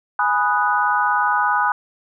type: chord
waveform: sine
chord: G# minor seventh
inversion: none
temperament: equal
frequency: 830.6 / 987.8 / 1244.5 / 1480 Hz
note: G#5 / B5 / D#6 / F#6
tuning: 0 / 0 / 0 / 0 cents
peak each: -21 dBFS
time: 0.19-1.72 s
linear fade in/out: 2 ms
effects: none